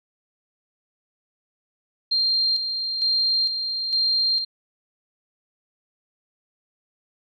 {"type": "tone with tremolo", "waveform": "sine", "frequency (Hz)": 4186, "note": "C8", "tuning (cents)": 0, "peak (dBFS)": -18, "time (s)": [2.11, 4.45], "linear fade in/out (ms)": 10, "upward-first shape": "square", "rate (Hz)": 1.1, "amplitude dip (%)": 50, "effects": []}